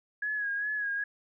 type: tone with vibrato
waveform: sine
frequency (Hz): 1667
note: G#6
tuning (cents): +6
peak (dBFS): -29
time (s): 0.22-1.04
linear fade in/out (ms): 5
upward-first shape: sine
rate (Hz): 2.5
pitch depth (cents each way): 46
effects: none